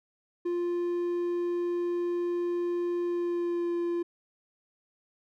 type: tone with pitch glide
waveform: triangle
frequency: 349.2 to 344.8 Hz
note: F4 to F4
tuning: 0 to -22 cents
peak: -25 dBFS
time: 0.45-4.03 s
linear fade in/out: 10 ms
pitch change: -22 cents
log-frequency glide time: 3.04-3.75 s
effects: none